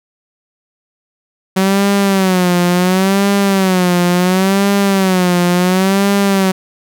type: tone with vibrato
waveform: sawtooth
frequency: 187.8 Hz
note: F#3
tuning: 26 cents sharp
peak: -6 dBFS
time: 1.56-6.52 s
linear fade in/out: 10 ms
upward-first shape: sine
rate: 0.71 Hz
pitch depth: 110 cents each way
effects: none